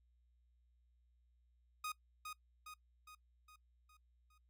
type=tone with echo; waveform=sawtooth; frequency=1244.5 Hz; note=D#6; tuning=in tune; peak=-37 dBFS; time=1.84-1.92 s; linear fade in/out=5 ms; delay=410 ms; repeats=6; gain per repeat=-5 dB; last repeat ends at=4.38 s; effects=noise-tail reverb RT60 0.1 s tail -20 dB re dry + added 60 Hz sine -70 dBFS peak until 4.49 s